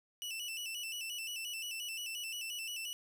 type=tone with vibrato; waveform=sawtooth; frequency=2800 Hz; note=F7; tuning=4 cents sharp; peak=-36 dBFS; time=0.22-2.93 s; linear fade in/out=0 ms; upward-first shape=square; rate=5.7 Hz; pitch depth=82 cents each way; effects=none